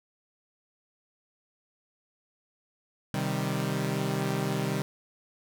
sawtooth chord, C minor, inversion none, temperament equal with one note detuned, 130.81 / 154.85 / 196 Hz, C3 / Eb3 / G3, 0 / -8 / 0 cents, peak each -28 dBFS, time 3.14-4.82 s, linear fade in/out 0 ms, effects none

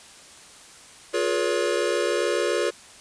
square tone cluster, 354.9 / 421.8 / 482.3 / 565 Hz, F4 / G#4 / B4 / C#5, +28 / +27 / -41 / +33 cents, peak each -28 dBFS, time 1.13-2.71 s, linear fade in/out 20 ms, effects white hiss -47 dBFS RMS until 3 s + resampled to 22050 Hz

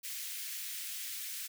white high-pass noise, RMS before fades -41 dBFS, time 0.03-1.48 s, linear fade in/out 20 ms, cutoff 1800 Hz, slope 24 dB/octave, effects none

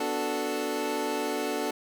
25% pulse chord, B minor seventh, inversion none, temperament equal, 246.9 / 293.7 / 370 / 440 Hz, B3 / D4 / F#4 / A4, 0 / 0 / 0 / 0 cents, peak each -33 / -29 / -32 / -28 dBFS, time 0-1.71 s, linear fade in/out 5 ms, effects none

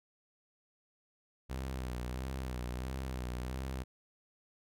sawtooth tone with vibrato, 63.5 Hz, B1, 49 cents sharp, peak -33 dBFS, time 1.49-3.84 s, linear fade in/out 20 ms, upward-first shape sine, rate 1.5 Hz, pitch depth 69 cents each way, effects none

